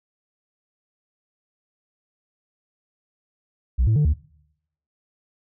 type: tone with pitch steps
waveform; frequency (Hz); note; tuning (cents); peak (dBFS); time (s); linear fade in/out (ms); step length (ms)
sine; 61.8 / 110 / 149.1 / 74.7; B1 / A2 / D3 / D2; +2 / 0 / +27 / +30; -13; 3.78-4.14; 20; 90
effects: noise-tail reverb RT60 0.8 s tail -25 dB re dry + tanh soft clip ceiling -14 dBFS